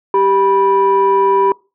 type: tone pair together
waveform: sine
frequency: 392 / 980.4 Hz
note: G4 / B5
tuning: 0 / -13 cents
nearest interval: octave + major third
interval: 1587 cents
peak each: -11 dBFS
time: 0.14-1.52 s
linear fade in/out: 2 ms
effects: noise-tail reverb RT60 0.3 s tail -25 dB re dry + tanh soft clip ceiling -4 dBFS